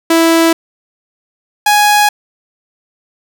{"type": "tone pair in turn", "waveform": "sawtooth", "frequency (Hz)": [329.5, 832], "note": ["E4", "G#5"], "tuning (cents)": [-1, 3], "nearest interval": "octave + major third", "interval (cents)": 1604, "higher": "second", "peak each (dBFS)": -3, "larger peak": "neither", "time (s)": [[0.1, 0.53], [1.66, 2.09]], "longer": "neither", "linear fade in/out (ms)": 5, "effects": []}